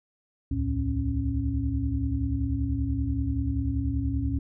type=tone cluster; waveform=sine; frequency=66.9 / 77.3 / 112 / 273.4 Hz; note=C2 / D#2 / A2 / C#4; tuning=+39 / -11 / +31 / -24 cents; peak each=-30 dBFS; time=0.51-4.39 s; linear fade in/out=5 ms; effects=none